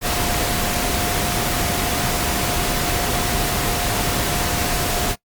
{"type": "tone in noise", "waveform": "sine", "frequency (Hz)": 708, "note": "F5", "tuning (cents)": 23, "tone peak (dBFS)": -29, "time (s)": [0.01, 5.16], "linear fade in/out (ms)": 50, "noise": "pink", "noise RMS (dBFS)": -21, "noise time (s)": [0.01, 5.16], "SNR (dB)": -11, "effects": ["noise-tail reverb RT60 0.1 s tail -21 dB re dry", "Opus 48 kbps"]}